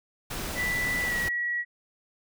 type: noise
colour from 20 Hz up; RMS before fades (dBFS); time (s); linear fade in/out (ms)
pink; -34; 0.3-1.29; 10
type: tone with pitch glide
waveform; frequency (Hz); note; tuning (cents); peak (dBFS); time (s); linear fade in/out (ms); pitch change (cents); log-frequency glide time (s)
sine; 1975.5 to 1922.6; B6 to B6; 0 to -47; -26; 0.55-1.65; 50; -47; 1.05-1.15
effects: none